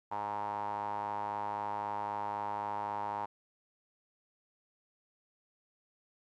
sawtooth tone with band-pass filter, 103.83 Hz, G#2, in tune, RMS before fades -37 dBFS, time 0.11-3.26 s, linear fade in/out 10 ms, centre 900 Hz, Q 8.1, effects none

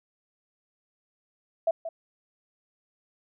sine tone with echo, 659.3 Hz, E5, in tune, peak -20 dBFS, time 1.67-1.71 s, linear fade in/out 5 ms, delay 180 ms, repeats 1, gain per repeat -11 dB, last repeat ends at 1.89 s, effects none

